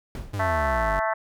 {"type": "noise with exponential decay", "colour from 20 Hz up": "brown", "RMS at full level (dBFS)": -28, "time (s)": [0.15, 0.52], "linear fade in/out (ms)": 1, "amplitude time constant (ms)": 79}
{"type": "exponential sweep", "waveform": "45% pulse", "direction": "down", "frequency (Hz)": [104.7, 46.25], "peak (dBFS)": -27, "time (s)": [0.33, 1], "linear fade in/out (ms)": 10}
{"type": "harmonic tone", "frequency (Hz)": 220, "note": "A3", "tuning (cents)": 0, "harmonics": [3, 4, 5, 6, 7, 8, 9], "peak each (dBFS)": [-26, -28, -30, -32, -33, -34, -35], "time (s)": [0.39, 1.14], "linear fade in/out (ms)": 10}
{"effects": []}